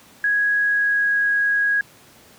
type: tone with pitch glide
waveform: sine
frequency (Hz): 1661.2 to 1651.6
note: G#6 to G#6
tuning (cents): 0 to -10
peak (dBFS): -16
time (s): 0.24-1.81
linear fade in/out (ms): 2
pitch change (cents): -10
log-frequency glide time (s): 0.58-1.15
effects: pink hiss -49 dBFS RMS until 2.38 s + high-pass 100 Hz 12 dB/octave